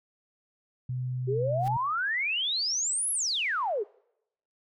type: tone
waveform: sine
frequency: 126.5 Hz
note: B2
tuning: 42 cents sharp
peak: -29 dBFS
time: 0.89-1.77 s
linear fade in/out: 5 ms
type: exponential two-way sweep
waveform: sine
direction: up then down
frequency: 375.6 to 11330 to 375.6 Hz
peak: -26 dBFS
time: 1.27-3.84 s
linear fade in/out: 20 ms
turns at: 3.11 s
type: noise with exponential growth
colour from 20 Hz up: pink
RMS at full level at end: -40 dBFS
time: 1.57-1.68 s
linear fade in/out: 1 ms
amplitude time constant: 22 ms
effects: noise-tail reverb RT60 0.8 s tail -25 dB re dry